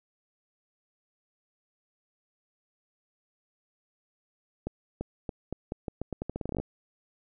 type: accelerating click train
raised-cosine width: 2 ms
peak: -19 dBFS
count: 19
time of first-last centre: 4.67-6.6 s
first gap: 340 ms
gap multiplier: 0.83
effects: none